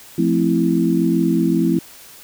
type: chord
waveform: sine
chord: F major seventh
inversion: none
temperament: equal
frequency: 174.61 / 220 / 261.6 / 329.6 Hz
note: F3 / A3 / C4 / E4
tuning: 0 / 0 / 0 / 0 cents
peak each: -19 / -21 / -20 / -18 dBFS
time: 0.18-1.79 s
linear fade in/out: 5 ms
effects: white hiss -42 dBFS RMS until 2.23 s